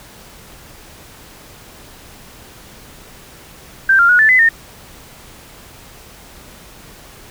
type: tone with pitch steps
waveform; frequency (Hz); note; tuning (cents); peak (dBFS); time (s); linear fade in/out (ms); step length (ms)
sine; 1569 / 1391 / 1456 / 1754 / 2018 / 1826; G6 / F6 / F#6 / A6 / B6 / A#6; +1 / -7 / -28 / -6 / +37 / -36; -7; 3.89-4.49; 5; 100
effects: pink hiss -40 dBFS RMS until 7.3 s